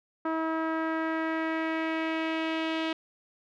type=tone with low-pass filter sweep; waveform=sawtooth; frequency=321.7 Hz; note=E4; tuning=42 cents flat; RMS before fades=-30 dBFS; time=0.25-2.93 s; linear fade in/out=5 ms; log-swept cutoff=1300 to 3200 Hz; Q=2.2; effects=none